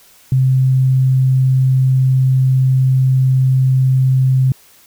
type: tone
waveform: sine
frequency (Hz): 130.81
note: C3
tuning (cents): 0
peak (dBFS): -9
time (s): 0.32-4.52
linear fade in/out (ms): 2
effects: white hiss -47 dBFS RMS until 4.86 s